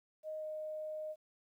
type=tone with pitch glide; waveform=sine; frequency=622.3 to 618.4 Hz; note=D#5 to D#5; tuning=0 to -11 cents; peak=-39 dBFS; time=0.23-1.16 s; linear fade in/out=50 ms; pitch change=-11 cents; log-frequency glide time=0.39-0.44 s; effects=12-bit